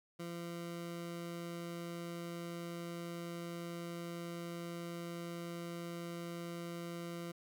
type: tone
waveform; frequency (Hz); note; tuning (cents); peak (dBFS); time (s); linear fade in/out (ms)
20% pulse; 170.9; F3; -37; -37; 0.19-7.32; 10
effects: none

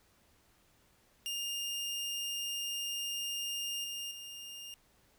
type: tone with level steps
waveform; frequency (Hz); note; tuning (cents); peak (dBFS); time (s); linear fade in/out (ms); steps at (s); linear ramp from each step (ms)
sawtooth; 2816; F7; +14; -32 / -35 / -41; 1.26-4.74; 0; 3.84 / 4.11; 2
effects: pink hiss -68 dBFS RMS until 5.18 s

